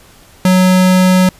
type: tone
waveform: square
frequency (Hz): 184.7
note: F#3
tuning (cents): -3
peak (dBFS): -7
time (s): 0.45-1.29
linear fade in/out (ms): 2
effects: pink hiss -43 dBFS RMS until 1.39 s + resampled to 32000 Hz